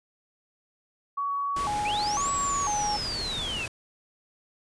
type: tone with vibrato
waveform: sine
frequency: 969 Hz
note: B5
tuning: 33 cents flat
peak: -26 dBFS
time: 1.17-2.97 s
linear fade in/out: 10 ms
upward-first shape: square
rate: 1 Hz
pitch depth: 260 cents each way
type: noise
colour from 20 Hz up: pink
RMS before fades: -36 dBFS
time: 1.56-3.68 s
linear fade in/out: 5 ms
type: linear two-way sweep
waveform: sine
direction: up then down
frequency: 2250 to 7902 to 2507 Hz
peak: -30 dBFS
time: 1.85-3.66 s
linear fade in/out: 5 ms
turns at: 2.31 s
effects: resampled to 22050 Hz